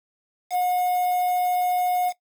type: tone with quantisation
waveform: triangle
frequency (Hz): 723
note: F#5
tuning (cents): -40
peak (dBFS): -18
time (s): 0.5-2.13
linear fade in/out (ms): 50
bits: 6
effects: noise-tail reverb RT60 0.1 s tail -18 dB re dry